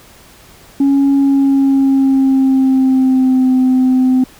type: tone with pitch glide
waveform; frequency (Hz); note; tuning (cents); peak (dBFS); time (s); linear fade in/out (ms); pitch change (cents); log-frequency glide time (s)
sine; 277.2 to 257.1; C#4 to C4; 0 to -30; -6; 0.8-4.24; 5; -130; 1.14-3.53
effects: tanh soft clip ceiling -6 dBFS + pink hiss -42 dBFS RMS until 4.39 s